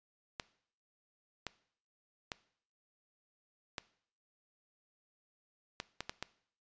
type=clicks; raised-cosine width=0.2 ms; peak=-20 dBFS; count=8; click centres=0.398 / 1.467 / 2.318 / 3.782 / 5.801 / 6.006 / 6.095 / 6.226 s; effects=noise-tail reverb RT60 0.6 s tail -19 dB re dry + resampled to 16000 Hz